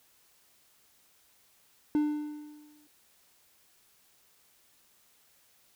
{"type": "tone with exponential decay", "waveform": "triangle", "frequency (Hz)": 298.8, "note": "D4", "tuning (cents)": 30, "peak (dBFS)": -20, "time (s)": [1.95, 2.87], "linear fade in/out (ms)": 1, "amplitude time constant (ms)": 200, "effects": ["white hiss -65 dBFS RMS until 5.75 s"]}